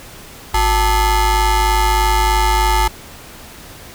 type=ring-modulated tone; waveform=40% pulse; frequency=415.4 Hz; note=G#4; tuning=in tune; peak=-8 dBFS; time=0.54-2.88 s; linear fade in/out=5 ms; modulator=467 Hz; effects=pink hiss -37 dBFS RMS until 3.94 s